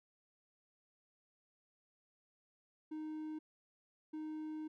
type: tone bursts at uneven times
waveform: triangle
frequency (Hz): 310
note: D#4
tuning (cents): -6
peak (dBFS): -39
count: 2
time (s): 2.91-3.39 / 4.13-4.68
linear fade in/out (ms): 10
effects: none